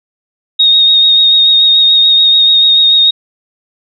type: tone with vibrato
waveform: sine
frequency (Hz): 3729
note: A#7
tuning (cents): 0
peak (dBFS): -4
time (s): 0.59-3.11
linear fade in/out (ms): 10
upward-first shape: sine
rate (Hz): 6.9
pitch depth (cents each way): 20
effects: none